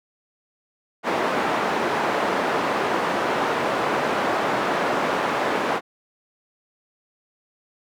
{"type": "band-pass noise", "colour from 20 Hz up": "white", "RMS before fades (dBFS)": -23, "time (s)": [1.03, 5.81], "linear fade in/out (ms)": 50, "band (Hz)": [250, 1100], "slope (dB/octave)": 12, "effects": []}